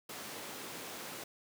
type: high-pass noise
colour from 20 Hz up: pink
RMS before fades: -45 dBFS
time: 0.09-1.24 s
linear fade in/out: 5 ms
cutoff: 240 Hz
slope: 12 dB/octave
effects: none